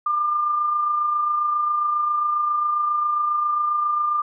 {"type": "tone with amplitude modulation", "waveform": "sine", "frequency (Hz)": 1199, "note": "D6", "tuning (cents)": 36, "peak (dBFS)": -17, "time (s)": [0.06, 4.22], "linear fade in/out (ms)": 5, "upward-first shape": "sine", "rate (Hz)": 27.4, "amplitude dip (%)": 35, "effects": []}